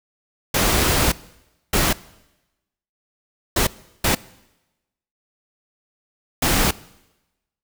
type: noise bursts at uneven times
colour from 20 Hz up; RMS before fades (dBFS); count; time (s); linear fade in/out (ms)
pink; -18; 5; 0.54-1.12 / 1.73-1.93 / 3.56-3.67 / 4.04-4.15 / 6.42-6.71; 5
effects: noise-tail reverb RT60 1.0 s tail -21 dB re dry